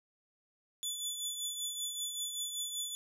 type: tone with tremolo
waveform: 20% pulse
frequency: 3466 Hz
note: A7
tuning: 27 cents flat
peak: -28 dBFS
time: 0.83-2.95 s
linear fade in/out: 0 ms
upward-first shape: triangle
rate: 5.2 Hz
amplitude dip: 55%
effects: none